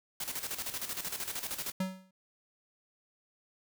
white noise with tremolo, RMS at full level -36 dBFS, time 0.2-1.72 s, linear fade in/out 5 ms, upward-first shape square, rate 13 Hz, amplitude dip 65%
square tone with exponential decay, 187.7 Hz, F#3, 25 cents sharp, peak -28 dBFS, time 1.8-2.11 s, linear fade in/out 5 ms, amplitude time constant 67 ms
effects none

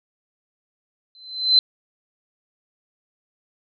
sine tone with exponential growth, 4064 Hz, B7, 49 cents sharp, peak -8 dBFS, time 1.15-1.59 s, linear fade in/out 1 ms, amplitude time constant 95 ms, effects none

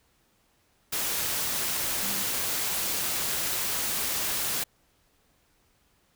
sine tone in noise, 200 Hz, G3, 35 cents sharp, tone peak -40 dBFS, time 2.02-2.23 s, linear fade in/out 10 ms, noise white, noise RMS -29 dBFS, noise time 0.92-4.64 s, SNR -14 dB, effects pink hiss -67 dBFS RMS until 6.15 s

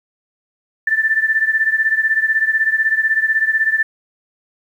sine beating tone pair, 1765 / 1781 Hz, A6 / A6, +5 / +21 cents, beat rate 16 Hz, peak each -15 / -18 dBFS, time 0.87-3.83 s, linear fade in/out 5 ms, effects 8-bit

